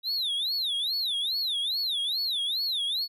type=tone with vibrato; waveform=triangle; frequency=3796 Hz; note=A#7; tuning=31 cents sharp; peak=-25 dBFS; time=0.03-3.08 s; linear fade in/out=50 ms; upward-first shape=sine; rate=2.4 Hz; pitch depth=260 cents each way; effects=none